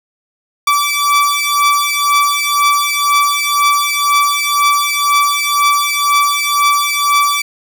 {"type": "beating tone pair", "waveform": "sawtooth", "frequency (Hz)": [1157, 1159], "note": ["D6", "D6"], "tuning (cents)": [-26, -23], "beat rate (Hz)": 2, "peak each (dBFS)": -10, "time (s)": [0.67, 7.42], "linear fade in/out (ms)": 5, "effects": []}